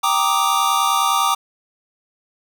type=chord; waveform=square; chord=Eb major seventh; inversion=first; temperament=equal; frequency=784 / 932.3 / 1174.7 / 1244.5 Hz; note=G5 / Bb5 / D6 / Eb6; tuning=0 / 0 / 0 / 0 cents; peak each=-24 / -23 / -19 / -23 dBFS; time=0.03-1.35 s; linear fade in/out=10 ms; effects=none